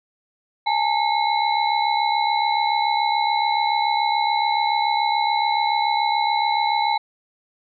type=tone cluster; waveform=sine; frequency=833 / 900 / 2166 / 3965 Hz; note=G#5 / A5 / C#7 / B7; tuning=+5 / +39 / -41 / +6 cents; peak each=-21 / -21 / -28 / -28 dBFS; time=0.66-6.98 s; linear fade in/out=10 ms; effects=none